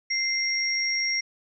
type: tone pair together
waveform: sine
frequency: 2093 / 5588 Hz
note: C7 / F8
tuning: 0 / 0 cents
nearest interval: octave + perfect fourth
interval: 1700 cents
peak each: -26 dBFS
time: 0.1-1.21 s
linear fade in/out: 10 ms
effects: none